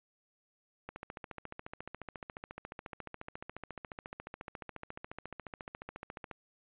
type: click train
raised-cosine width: 0.5 ms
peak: -27 dBFS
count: 78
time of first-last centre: 0.89-6.313 s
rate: 14.2 Hz
effects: resampled to 8000 Hz